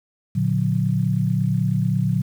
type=chord; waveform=sine; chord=Bb augmented; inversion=none; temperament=just; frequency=116.54 / 145.68 / 182.1 Hz; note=Bb2 / D3 / F#3; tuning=0 / -14 / -27 cents; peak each=-22 dBFS; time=0.35-2.22 s; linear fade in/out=10 ms; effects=8-bit